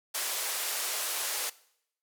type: band-pass noise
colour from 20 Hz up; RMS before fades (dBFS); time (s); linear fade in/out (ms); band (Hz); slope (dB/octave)
white; -33; 0.14-1.5; 10; 430 to 14000; 24
effects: noise-tail reverb RT60 0.7 s tail -20 dB re dry